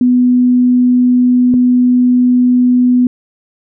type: tone pair in turn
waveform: sine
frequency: 248.3 / 248.3 Hz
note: B3 / B3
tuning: +9 / +9 cents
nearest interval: unison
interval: 0 cents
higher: neither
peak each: -6 dBFS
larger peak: neither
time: 0.01-1.54 / 1.54-3.07 s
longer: neither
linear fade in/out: 2 ms
effects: none